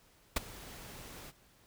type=noise with ADSR envelope; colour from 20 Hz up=pink; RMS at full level=-28 dBFS; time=0.36-1.32 s; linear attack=7 ms; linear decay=18 ms; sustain=-21 dB; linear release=31 ms; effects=pink hiss -65 dBFS RMS until 1.66 s